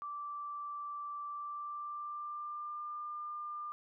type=tone with pitch glide; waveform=sine; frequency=1168 to 1199.5 Hz; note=D6 to D6; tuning=-10 to +36 cents; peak=-39 dBFS; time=0.02-3.72 s; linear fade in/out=0 ms; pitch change=+46 cents; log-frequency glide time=1.27-2.89 s; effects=none